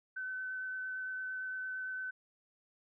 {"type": "tone with vibrato", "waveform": "sine", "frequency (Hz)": 1519, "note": "F#6", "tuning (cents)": 45, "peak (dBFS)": -37, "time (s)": [0.16, 2.11], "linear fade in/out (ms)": 10, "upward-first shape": "triangle", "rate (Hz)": 8.8, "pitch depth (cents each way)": 11, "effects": []}